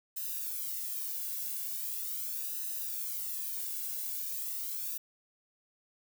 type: noise with flanger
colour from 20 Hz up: violet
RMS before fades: -37 dBFS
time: 0.16-4.98 s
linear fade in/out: 10 ms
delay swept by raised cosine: 0.89 to 1.63 ms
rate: 0.4 Hz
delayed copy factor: -0.8
effects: none